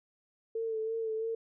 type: tone with vibrato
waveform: sine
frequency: 446.2 Hz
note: A4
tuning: 24 cents sharp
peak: -31 dBFS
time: 0.55-1.35 s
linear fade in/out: 5 ms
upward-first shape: sine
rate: 3 Hz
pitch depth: 32 cents each way
effects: none